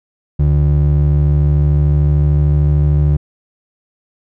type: ring-modulated tone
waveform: triangle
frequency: 110 Hz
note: A2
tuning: in tune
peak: -4 dBFS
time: 0.39-3.17 s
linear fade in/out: 10 ms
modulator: 36.7 Hz
effects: none